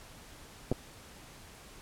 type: clicks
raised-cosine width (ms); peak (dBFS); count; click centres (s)
2; -15 / -20; 2; 0.716 / 0.724
effects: pink hiss -52 dBFS RMS until 1.81 s + low-pass 12000 Hz 12 dB/octave